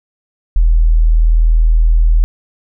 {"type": "tone", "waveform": "sine", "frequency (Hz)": 40.37, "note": "E1", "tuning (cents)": -35, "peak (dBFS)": -6, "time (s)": [0.56, 2.24], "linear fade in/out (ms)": 0, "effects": []}